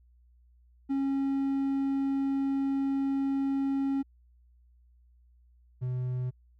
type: tone pair in turn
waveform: triangle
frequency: 273.3 / 126.03 Hz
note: C#4 / B2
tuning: -24 / +36 cents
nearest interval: octave + minor second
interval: 1340 cents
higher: first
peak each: -24 / -27 dBFS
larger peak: first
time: 0.89-4.03 / 5.81-6.31 s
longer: first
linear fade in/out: 20 ms
effects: added 60 Hz sine -58 dBFS peak until 6.59 s